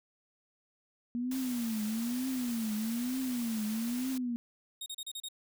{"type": "tone with vibrato", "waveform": "sine", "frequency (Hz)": 236.3, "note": "A#3", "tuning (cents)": 24, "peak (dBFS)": -31, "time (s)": [1.15, 4.36], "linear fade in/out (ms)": 0, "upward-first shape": "triangle", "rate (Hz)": 1.1, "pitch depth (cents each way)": 200}
{"type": "noise", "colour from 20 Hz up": "white", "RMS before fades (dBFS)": -44, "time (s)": [1.31, 4.18], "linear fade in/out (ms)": 5}
{"type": "tone bursts", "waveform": "sawtooth", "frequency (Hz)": 3729, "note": "A#7", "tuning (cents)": 0, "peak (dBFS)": -35, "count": 6, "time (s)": [4.81, 5.286], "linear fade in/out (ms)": 5, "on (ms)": 51, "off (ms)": 34}
{"effects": []}